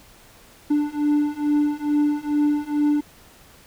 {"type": "beating tone pair", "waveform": "triangle", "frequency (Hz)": [293.7, 296], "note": ["D4", "D4"], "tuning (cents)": [0, 14], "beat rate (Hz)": 2.3, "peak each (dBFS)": [-20, -19], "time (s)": [0.7, 3.01], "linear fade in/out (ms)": 10, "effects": ["pink hiss -50 dBFS RMS until 3.66 s"]}